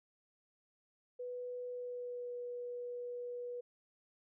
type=tone with pitch glide; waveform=sine; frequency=493.9 to 487.1 Hz; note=B4 to B4; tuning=0 to -24 cents; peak=-40 dBFS; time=1.19-3.61 s; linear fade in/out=10 ms; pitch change=-24 cents; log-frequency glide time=1.68-2.35 s; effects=none